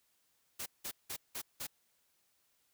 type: noise bursts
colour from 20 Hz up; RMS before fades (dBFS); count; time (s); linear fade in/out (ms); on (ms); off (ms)
white; -41; 5; 0.59-1.67; 10; 72; 180
effects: white hiss -75 dBFS RMS until 2.73 s